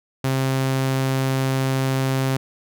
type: tone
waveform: sawtooth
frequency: 133 Hz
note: C3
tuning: 29 cents sharp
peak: -15 dBFS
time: 0.24-2.37 s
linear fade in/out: 5 ms
effects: none